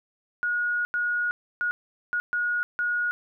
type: tone bursts at uneven times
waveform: sine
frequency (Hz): 1446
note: F#6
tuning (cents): -40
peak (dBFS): -23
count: 6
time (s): 0.43-0.85 / 0.94-1.31 / 1.61-1.71 / 2.13-2.2 / 2.33-2.63 / 2.79-3.11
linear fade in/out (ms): 0
effects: none